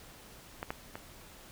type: clicks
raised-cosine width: 0.5 ms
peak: -21 / -19 / -25 dBFS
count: 3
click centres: 0.629 / 0.705 / 0.955 s
effects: pink hiss -53 dBFS RMS until 1.51 s